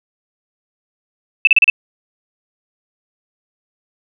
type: tone bursts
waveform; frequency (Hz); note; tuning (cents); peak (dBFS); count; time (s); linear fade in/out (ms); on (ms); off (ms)
sine; 2637; E7; 0; -5; 5; 1.45-1.7; 2; 22; 35
effects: none